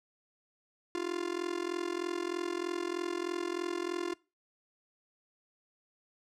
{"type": "tone with amplitude modulation", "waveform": "45% pulse", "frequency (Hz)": 349.2, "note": "F4", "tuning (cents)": 0, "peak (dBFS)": -29, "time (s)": [0.95, 4.14], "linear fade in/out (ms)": 0, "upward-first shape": "sine", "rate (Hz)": 43.2, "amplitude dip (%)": 90, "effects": ["noise-tail reverb RT60 0.3 s tail -23 dB re dry", "low-pass 7000 Hz 12 dB/octave"]}